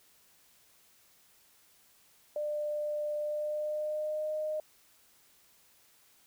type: tone with pitch glide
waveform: sine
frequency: 597 to 615.2 Hz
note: D5 to D#5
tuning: +28 to -20 cents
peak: -31 dBFS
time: 2.36-4.6 s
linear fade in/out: 2 ms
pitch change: +52 cents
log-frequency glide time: 3.19-4.33 s
effects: white hiss -64 dBFS RMS until 6.26 s